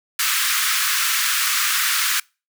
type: high-pass noise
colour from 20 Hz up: pink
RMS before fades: -20 dBFS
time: 0.19-2.2 s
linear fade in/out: 5 ms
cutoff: 1200 Hz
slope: 48 dB/octave
effects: noise-tail reverb RT60 0.3 s tail -26 dB re dry